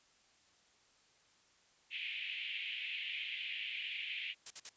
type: band-pass noise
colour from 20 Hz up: white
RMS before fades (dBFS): -42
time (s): 1.9-4.35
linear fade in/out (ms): 50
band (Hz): 2200 to 3100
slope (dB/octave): 48
type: noise bursts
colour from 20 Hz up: blue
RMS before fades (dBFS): -42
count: 3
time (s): 4.46-4.693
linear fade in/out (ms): 5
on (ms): 45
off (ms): 49
effects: white hiss -69 dBFS RMS until 4.76 s + resampled to 16000 Hz